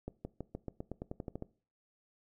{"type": "accelerating click train", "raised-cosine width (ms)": 2, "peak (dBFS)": -26, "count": 13, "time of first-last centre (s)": [0.08, 1.424], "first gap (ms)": 170, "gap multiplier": 0.92, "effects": ["noise-tail reverb RT60 0.4 s tail -20 dB re dry"]}